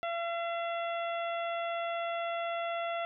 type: harmonic tone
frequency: 679 Hz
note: F5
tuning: 49 cents flat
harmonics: 1 / 2 / 3 / 4 / 5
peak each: -33 / -39 / -43 / -45 / -47 dBFS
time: 0.03-3.05 s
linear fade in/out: 0 ms
effects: none